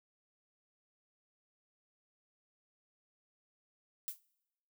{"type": "noise with exponential decay", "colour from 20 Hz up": "violet", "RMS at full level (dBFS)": -35, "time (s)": [4.08, 4.2], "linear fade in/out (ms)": 0, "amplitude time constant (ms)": 25, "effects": ["noise-tail reverb RT60 0.9 s tail -24 dB re dry"]}